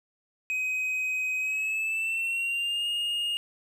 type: tone with pitch glide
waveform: triangle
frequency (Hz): 2521 to 2846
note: D#7 to F7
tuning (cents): +22 to +32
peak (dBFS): -25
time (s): 0.5-3.37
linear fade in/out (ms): 0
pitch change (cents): +210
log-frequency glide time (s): 1.38-2.87
effects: none